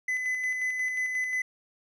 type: tone with tremolo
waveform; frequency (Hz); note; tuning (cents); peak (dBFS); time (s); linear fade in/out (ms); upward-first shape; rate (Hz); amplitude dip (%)
triangle; 2014; B6; +33; -24; 0.08-1.42; 5; square; 5.6; 35
effects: resampled to 32000 Hz